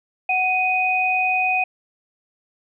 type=tone pair together; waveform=sine; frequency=741.8 / 2495 Hz; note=F#5 / D#7; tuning=+4 / +4 cents; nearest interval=octave + major sixth; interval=2100 cents; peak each=-21 / -19 dBFS; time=0.29-1.64 s; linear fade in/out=5 ms; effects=none